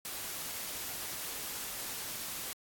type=noise; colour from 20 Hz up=white; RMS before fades=-40 dBFS; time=0.05-2.53 s; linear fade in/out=0 ms; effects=AAC 64 kbps